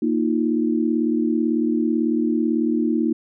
sine chord, Bb suspended fourth, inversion none, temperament equal, 233.1 / 311.1 / 349.2 Hz, Bb3 / Eb4 / F4, 0 / 0 / 0 cents, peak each -21 / -21 / -25 dBFS, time 0.02-3.13 s, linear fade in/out 5 ms, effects none

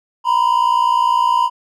triangle tone pair together, 949 / 1008.9 Hz, A#5 / B5, +31 / +37 cents, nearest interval minor second, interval 106 cents, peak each -13 dBFS, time 0.24-1.5 s, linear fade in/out 50 ms, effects none

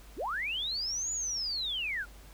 sine linear two-way sweep, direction up then down, 184.1 to 6980 to 1331 Hz, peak -31 dBFS, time 0.16-2.06 s, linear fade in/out 50 ms, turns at 1.12 s, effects added 50 Hz sine -50 dBFS peak until 2.33 s + pink hiss -56 dBFS RMS until 2.33 s

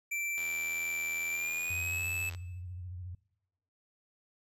square tone with pitch glide, 2342 to 2614 Hz, D7 to E7, -5 to -15 cents, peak -33 dBFS, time 0.11-2.3 s, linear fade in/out 10 ms, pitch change +190 cents, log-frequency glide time 1.3-2.07 s
click train, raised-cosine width 0.2 ms, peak -29 dBFS, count 163, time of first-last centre 0.38-2.348 s, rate 82.3 Hz
sine tone with vibrato, 89.8 Hz, F2, 49 cents sharp, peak -39 dBFS, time 1.7-3.15 s, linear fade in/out 5 ms, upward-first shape sine, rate 14 Hz, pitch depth 68 cents each way
effects noise-tail reverb RT60 1.0 s tail -22 dB re dry

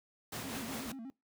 pink noise with tremolo, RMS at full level -40 dBFS, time 0.32-0.92 s, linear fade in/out 5 ms, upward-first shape sine, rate 5.2 Hz, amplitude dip 35%
triangle tone with vibrato, 246.9 Hz, B3, in tune, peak -40 dBFS, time 0.44-1.1 s, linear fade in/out 0 ms, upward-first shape square, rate 8.2 Hz, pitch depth 150 cents each way
effects noise-tail reverb RT60 0.2 s tail -21 dB re dry + high-pass 100 Hz 12 dB/octave

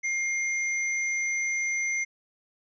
sine tone pair together, 2121 / 6044 Hz, C7 / F#8, +23 / +36 cents, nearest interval octave + tritone, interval 1813 cents, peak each -26 / -34 dBFS, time 0.03-2.05 s, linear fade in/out 20 ms, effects none

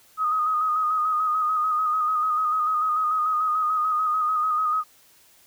sine tone with vibrato, 1249 Hz, D#6, 6 cents sharp, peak -20 dBFS, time 0.17-4.84 s, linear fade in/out 50 ms, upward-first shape square, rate 6.8 Hz, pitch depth 31 cents each way, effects white hiss -56 dBFS RMS until 5.46 s

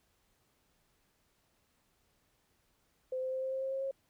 sine tone with pitch steps, 515 / 518.6 / 522.2 / 525.8 / 529.5 / 533.2 / 536.9 / 540.6 Hz, C5 / C5 / C5 / C5 / C5 / C5 / C5 / C#5, -28 / -15 / -3 / +8 / +21 / +33 / +45 / -44 cents, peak -33 dBFS, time 3.12-3.912 s, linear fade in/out 5 ms, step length 99 ms, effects pink hiss -74 dBFS RMS until 4.09 s

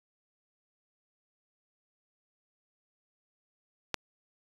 click, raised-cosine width 0.2 ms, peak -11 dBFS, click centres 3.943 s, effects resampled to 24000 Hz

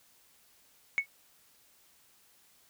sine tone with exponential decay, 2211 Hz, C#7, 5 cents flat, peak -19 dBFS, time 0.98-1.06 s, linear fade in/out 0 ms, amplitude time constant 17 ms, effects tanh soft clip ceiling -19 dBFS + white hiss -64 dBFS RMS until 2.69 s

